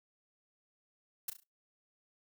blue noise with echo, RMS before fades -36 dBFS, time 1.28-1.3 s, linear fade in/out 5 ms, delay 34 ms, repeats 4, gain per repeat -8 dB, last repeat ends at 1.436 s, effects noise-tail reverb RT60 0.2 s tail -21 dB re dry

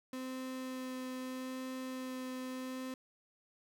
35% pulse tone with vibrato, 257.8 Hz, C4, 26 cents flat, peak -38 dBFS, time 0.13-2.94 s, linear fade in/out 2 ms, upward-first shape sine, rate 0.79 Hz, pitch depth 9 cents each way, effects none

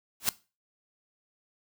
white noise with exponential growth, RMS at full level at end -21 dBFS, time 0.2-0.29 s, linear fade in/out 1 ms, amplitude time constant 19 ms, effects noise-tail reverb RT60 0.3 s tail -19 dB re dry

